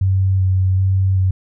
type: tone with vibrato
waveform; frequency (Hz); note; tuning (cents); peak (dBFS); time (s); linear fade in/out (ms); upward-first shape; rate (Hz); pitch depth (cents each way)
sine; 94.6; F#2; +39; -12; 0.01-1.31; 5; square; 1.3; 14
effects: none

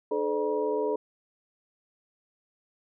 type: tone cluster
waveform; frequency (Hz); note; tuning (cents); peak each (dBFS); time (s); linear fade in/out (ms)
sine; 300.9 / 431.3 / 513 / 594 / 958; D4 / A4 / C5 / D5 / A#5; +42 / -35 / -34 / +20 / +47; -35 / -27 / -33 / -35 / -35; 0.11-0.96; 5
effects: none

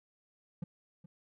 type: tone with echo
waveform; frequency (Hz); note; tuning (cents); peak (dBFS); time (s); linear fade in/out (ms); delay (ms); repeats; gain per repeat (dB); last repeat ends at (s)
triangle; 170; F3; -46; -32; 0.62-0.64; 5; 420; 1; -15; 1.06
effects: none

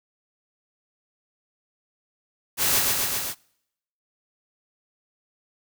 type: noise with echo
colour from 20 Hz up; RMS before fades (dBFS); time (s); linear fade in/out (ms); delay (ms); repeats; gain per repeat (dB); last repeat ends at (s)
white; -22; 2.57-2.83; 50; 130; 4; -2; 3.35
effects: noise-tail reverb RT60 0.8 s tail -26 dB re dry

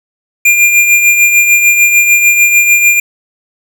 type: tone with tremolo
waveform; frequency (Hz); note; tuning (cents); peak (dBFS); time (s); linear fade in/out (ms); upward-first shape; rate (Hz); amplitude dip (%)
square; 2400; D7; +37; -3; 0.45-3; 5; triangle; 6.7; 55
effects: none

